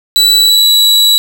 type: tone with pitch glide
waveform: 40% pulse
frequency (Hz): 3951 to 3915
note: B7 to B7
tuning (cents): 0 to -16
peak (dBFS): -4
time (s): 0.16-1.18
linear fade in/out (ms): 0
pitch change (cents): -16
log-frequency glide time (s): 0.35-0.84
effects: none